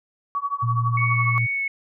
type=tone with tremolo; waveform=sine; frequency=1131 Hz; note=C#6; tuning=34 cents sharp; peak=-19 dBFS; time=0.35-1.38 s; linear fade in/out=0 ms; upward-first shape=triangle; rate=12 Hz; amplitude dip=100%
type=tone; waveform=sine; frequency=117.5 Hz; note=A#2; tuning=14 cents sharp; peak=-20 dBFS; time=0.62-1.47 s; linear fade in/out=20 ms
type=tone with vibrato; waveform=sine; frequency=2213 Hz; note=C#7; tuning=3 cents flat; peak=-22 dBFS; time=0.97-1.68 s; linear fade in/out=5 ms; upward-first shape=sine; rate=2.5 Hz; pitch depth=11 cents each way
effects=none